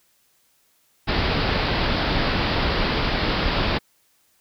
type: low-pass noise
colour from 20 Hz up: pink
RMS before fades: -22 dBFS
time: 1.07-3.79 s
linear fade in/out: 20 ms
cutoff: 5000 Hz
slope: 96 dB/octave
effects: white hiss -63 dBFS RMS until 4.4 s